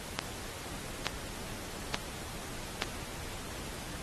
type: click train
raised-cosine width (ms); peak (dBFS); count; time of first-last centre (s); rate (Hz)
0.2; -10; 4; 0.19-2.822; 1.14
effects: pink hiss -43 dBFS RMS until 4.02 s + AAC 32 kbps